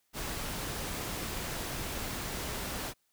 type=noise; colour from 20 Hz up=pink; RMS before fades=-37 dBFS; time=0.13-2.94 s; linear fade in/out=50 ms; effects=white hiss -75 dBFS RMS until 3.12 s